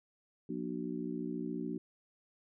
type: harmonic tone with a mistuned harmonic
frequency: 59.7 Hz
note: A#1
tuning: 42 cents sharp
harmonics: 3 / 4 / 5 / 6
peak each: -42 / -40 / -40 / -43 dBFS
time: 0.49-1.78 s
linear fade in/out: 5 ms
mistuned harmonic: 6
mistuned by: +68 cents
effects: none